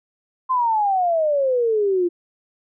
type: exponential sweep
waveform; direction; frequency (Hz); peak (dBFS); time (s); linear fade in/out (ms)
sine; down; 1050 to 342.4; -16; 0.49-2.09; 20
effects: none